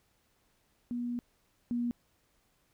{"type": "tone pair in turn", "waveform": "sine", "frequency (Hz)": [241.4, 239.7], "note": ["B3", "A#3"], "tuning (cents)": [-39, 48], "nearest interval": "unison", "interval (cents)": 13, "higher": "first", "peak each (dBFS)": [-32, -29], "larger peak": "second", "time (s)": [[0.91, 1.19], [1.71, 1.91]], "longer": "first", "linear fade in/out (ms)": 0, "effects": ["pink hiss -72 dBFS RMS until 2.73 s"]}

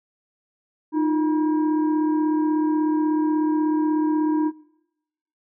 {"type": "tone with frequency modulation", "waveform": "sine", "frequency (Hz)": 307.3, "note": "D#4", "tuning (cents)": -21, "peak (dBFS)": -18, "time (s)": [0.92, 4.52], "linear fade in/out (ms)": 50, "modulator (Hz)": 651, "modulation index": 0.56, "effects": ["noise-tail reverb RT60 0.9 s tail -21 dB re dry"]}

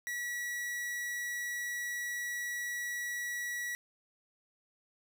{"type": "tone", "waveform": "45% pulse", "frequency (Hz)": 1934, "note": "B6", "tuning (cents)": -37, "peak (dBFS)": -35, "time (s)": [0.07, 3.75], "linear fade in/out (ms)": 0, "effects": []}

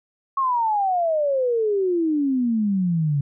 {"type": "exponential sweep", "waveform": "sine", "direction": "down", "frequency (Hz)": [1104, 138.59], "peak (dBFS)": -18, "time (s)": [0.37, 3.21], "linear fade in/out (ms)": 5, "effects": []}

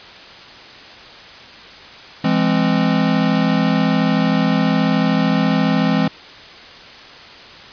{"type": "chord", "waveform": "square", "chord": "E augmented", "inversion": "none", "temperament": "equal with one note detuned", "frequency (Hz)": [168.86, 207.7, 261.6], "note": ["E3", "G#3", "B#3"], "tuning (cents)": [42, 0, 0], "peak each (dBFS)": -19, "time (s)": [2.24, 6.08], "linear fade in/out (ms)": 5, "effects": ["white hiss -38 dBFS RMS until 7.72 s", "resampled to 11025 Hz"]}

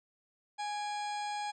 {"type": "harmonic tone with a mistuned harmonic", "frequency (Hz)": 830.6, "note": "G#5", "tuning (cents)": 0, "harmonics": [1, 2, 3, 4, 5, 6, 8, 9, 10], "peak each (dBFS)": [-35, -47, -47, -49, -50, -52, -55, -57, -56], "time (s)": [0.58, 1.52], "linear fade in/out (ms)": 20, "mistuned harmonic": 3, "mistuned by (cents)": -65, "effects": []}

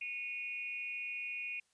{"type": "tone with amplitude modulation", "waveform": "sine", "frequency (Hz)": 2468, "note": "D#7", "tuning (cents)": -15, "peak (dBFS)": -34, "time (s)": [0.01, 1.6], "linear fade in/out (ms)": 5, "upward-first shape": "sine", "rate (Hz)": 286, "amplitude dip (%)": 85, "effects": ["white hiss -75 dBFS RMS until 1.73 s", "resampled to 22050 Hz"]}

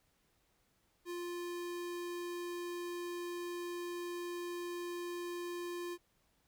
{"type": "tone", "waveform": "square", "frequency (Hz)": 349.7, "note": "F4", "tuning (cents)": 2, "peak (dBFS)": -40, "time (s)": [1.05, 5.98], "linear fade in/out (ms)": 50, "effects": ["pink hiss -75 dBFS RMS until 6.47 s"]}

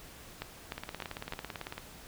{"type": "two click trains", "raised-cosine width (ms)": 0.3, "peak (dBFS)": [-22, -20], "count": [19, 4], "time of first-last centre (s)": [[0.78, 1.78], [0.42, 1.324]], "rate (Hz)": [18, 3.32], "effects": ["pink hiss -51 dBFS RMS until 2.07 s"]}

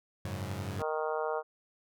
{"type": "chord", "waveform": "sawtooth", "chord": "F# suspended second", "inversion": "none", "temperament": "equal", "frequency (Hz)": [92.5, 103.83, 138.59], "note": ["F#2", "G#2", "C#3"], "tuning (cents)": [0, 0, 0], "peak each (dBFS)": [-34, -35, -38], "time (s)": [0.25, 0.82], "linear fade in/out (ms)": 0}
{"type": "harmonic tone", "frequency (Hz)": 155.56, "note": "D#3", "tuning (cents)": 0, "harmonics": [3, 4, 5, 6, 7, 8, 9], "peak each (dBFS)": [-34, -36, -38, -40, -41, -42, -43], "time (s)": [0.78, 1.43], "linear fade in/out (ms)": 50}
{"effects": []}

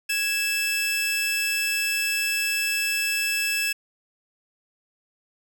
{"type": "tone pair together", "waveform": "sawtooth", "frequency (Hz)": [1661.2, 2637], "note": ["G#6", "E7"], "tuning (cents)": [0, 0], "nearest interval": "minor sixth", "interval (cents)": 800, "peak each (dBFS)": [-27, -20], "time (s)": [0.09, 3.73], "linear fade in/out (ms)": 10, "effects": []}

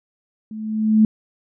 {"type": "tone with level ramp", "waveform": "sine", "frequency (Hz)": 217, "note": "A3", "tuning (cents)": -24, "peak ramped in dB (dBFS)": [-30, -8], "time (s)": [0.51, 1.05], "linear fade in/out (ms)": 2, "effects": []}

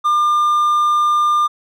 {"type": "tone", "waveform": "triangle", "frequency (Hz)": 1200, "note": "D6", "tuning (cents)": 37, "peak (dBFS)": -10, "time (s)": [0.04, 1.48], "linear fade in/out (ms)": 20, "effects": []}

